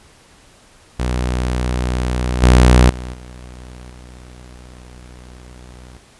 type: tone with level steps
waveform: sawtooth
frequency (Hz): 61.8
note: B1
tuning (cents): +2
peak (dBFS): -13 / -3 / -22 / -30 / -33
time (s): 0.99-5.98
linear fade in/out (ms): 10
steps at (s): 2.42 / 2.89 / 3.13 / 3.9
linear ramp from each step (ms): 10
effects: pink hiss -48 dBFS RMS until 6.19 s + resampled to 24000 Hz